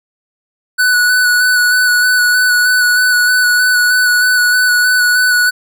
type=tone with vibrato; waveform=square; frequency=1483 Hz; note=F#6; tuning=4 cents sharp; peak=-9 dBFS; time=0.78-5.51 s; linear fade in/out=20 ms; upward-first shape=square; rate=3.2 Hz; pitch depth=15 cents each way; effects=none